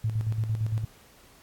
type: tone with tremolo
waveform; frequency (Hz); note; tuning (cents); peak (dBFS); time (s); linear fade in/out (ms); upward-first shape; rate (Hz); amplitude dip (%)
sine; 110; A2; 0; -23; 0.04-0.85; 5; square; 8.8; 55
effects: pink hiss -56 dBFS RMS until 1.42 s + AAC 64 kbps